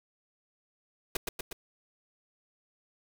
pink noise with echo, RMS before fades -30 dBFS, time 1.15-1.17 s, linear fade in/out 5 ms, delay 120 ms, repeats 3, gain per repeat -3 dB, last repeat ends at 1.53 s, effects none

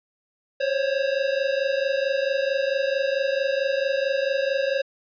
square tone pair together, 532.5 / 557 Hz, C5 / C#5, +30 / +8 cents, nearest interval minor second, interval 78 cents, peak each -25 dBFS, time 0.6-4.82 s, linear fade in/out 10 ms, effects resampled to 11025 Hz + 10-bit

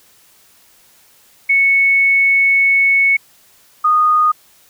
sine tone pair in turn, 2210 / 1233.9 Hz, C#7 / D#6, -6 / -15 cents, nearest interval minor seventh, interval 1009 cents, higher first, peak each -9 dBFS, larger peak neither, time 1.49-3.17 / 3.84-4.32 s, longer first, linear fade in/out 10 ms, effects white hiss -50 dBFS RMS until 4.69 s

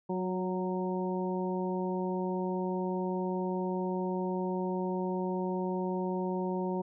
harmonic tone with a mistuned harmonic, 185 Hz, F#3, in tune, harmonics 1 / 2 / 3 / 4 / 5, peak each -33 / -34 / -40 / -43 / -39 dBFS, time 0.09-6.82 s, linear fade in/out 10 ms, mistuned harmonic 2, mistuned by -22 cents, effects none

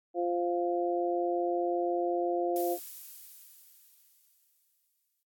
harmonic tone, 174.4 Hz, F3, 2 cents flat, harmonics 2 / 3 / 4, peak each -30 / -34 / -32 dBFS, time 0.14-2.78 s, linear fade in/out 50 ms
violet noise with exponential decay, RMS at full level -38 dBFS, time 2.56-5.23 s, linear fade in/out 0 ms, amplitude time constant 580 ms
effects AAC 64 kbps

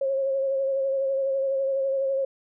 sine tone with vibrato, 541 Hz, C#5, 42 cents flat, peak -22 dBFS, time 0.01-2.25 s, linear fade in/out 5 ms, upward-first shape sine, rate 12 Hz, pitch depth 29 cents each way, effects none

